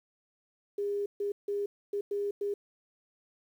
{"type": "tone bursts at uneven times", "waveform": "sine", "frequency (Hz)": 405.9, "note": "G#4", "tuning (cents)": -40, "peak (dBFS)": -29, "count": 6, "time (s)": [[0.78, 1.06], [1.2, 1.32], [1.48, 1.66], [1.93, 2.01], [2.11, 2.31], [2.41, 2.54]], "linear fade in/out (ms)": 5, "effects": ["10-bit"]}